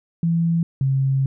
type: tone pair in turn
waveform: sine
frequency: 167.3 / 134.9 Hz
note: E3 / C#3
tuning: +26 / -47 cents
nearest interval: major third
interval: 373 cents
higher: first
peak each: -16 dBFS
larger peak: neither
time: 0.23-0.63 / 0.81-1.26 s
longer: second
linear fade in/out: 2 ms
effects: none